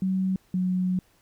sine tone pair in turn, 188.6 / 183.55 Hz, F#3 / F#3, +33 / -14 cents, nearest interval unison, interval 47 cents, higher first, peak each -22 dBFS, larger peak neither, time 0.02-0.36 / 0.54-0.99 s, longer second, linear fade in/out 2 ms, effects pink hiss -63 dBFS RMS until 1.21 s

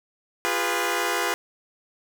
10% pulse chord, F diminished, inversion none, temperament equal with one note detuned, 349.2 / 407.5 / 493.9 Hz, F4 / Ab4 / Cb5, 0 / -33 / 0 cents, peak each -19 dBFS, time 0.45-1.34 s, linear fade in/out 0 ms, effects none

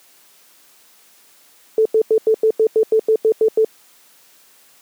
sine tone bursts, 440 Hz, A4, in tune, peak -10 dBFS, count 12, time 1.78-3.647 s, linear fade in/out 2 ms, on 74 ms, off 89 ms, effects white hiss -51 dBFS RMS until 4.81 s + high-pass 200 Hz 12 dB/octave

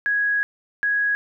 sine tone pair in turn, 1661.2 / 1661.2 Hz, G#6 / G#6, 0 / 0 cents, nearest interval unison, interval 0 cents, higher neither, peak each -18 dBFS, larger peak neither, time 0.06-0.43 / 0.83-1.15 s, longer first, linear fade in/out 0 ms, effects none

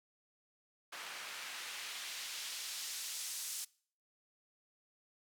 white noise with band-pass filter sweep, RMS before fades -44 dBFS, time 0.92-3.65 s, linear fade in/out 10 ms, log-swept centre 1500 to 7500 Hz, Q 0.81, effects noise-tail reverb RT60 0.5 s tail -23 dB re dry

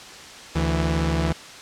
sawtooth tone pair together, 73.48 / 164.81 Hz, D2 / E3, +2 / 0 cents, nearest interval octave + major second, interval 1398 cents, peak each -19 dBFS, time 0.55-1.33 s, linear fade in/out 10 ms, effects white hiss -40 dBFS RMS until 1.61 s + low-pass 6000 Hz 12 dB/octave

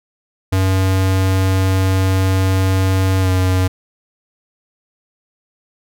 square tone with pitch glide, 94.8 to 92.8 Hz, F#2 to F#2, +43 to +6 cents, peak -13 dBFS, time 0.52-3.68 s, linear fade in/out 10 ms, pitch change -37 cents, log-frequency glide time 3.2-3.29 s, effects none

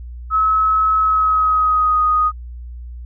sine tone with pitch glide, 1289 to 1244.4 Hz, E6 to D#6, -39 to 0 cents, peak -12 dBFS, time 0.3-2.32 s, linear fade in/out 50 ms, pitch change -61 cents, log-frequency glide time 0.99-2.02 s, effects added 60 Hz sine -29 dBFS peak until 3.05 s

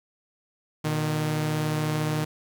sawtooth tone pair together, 119.6 / 153.64 Hz, A#2 / D#3, +45 / -22 cents, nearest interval major third, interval 433 cents, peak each -28 / -21 dBFS, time 0.84-2.25 s, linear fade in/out 10 ms, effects 10-bit

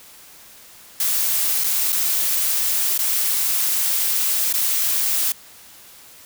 blue noise with dropouts, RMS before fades -20 dBFS, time 1-5.32 s, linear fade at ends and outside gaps 2 ms, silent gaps 1.638-1.642 / 1.922-1.927 / 2.978-2.99 / 4.527-4.538 s, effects white hiss -45 dBFS RMS until 6.25 s

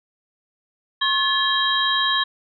sine tone cluster, 1082 / 1723 / 3204 / 3838 Hz, C#6 / A6 / G7 / A#7, -42 / -37 / +37 / +50 cents, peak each -23 dBFS, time 1.01-2.24 s, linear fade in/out 10 ms, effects none

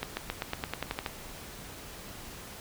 accelerating click train, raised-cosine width 0.3 ms, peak -15 dBFS, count 11, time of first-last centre 0.03-1.062 s, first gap 140 ms, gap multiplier 0.93, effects pink hiss -45 dBFS RMS until 2.6 s

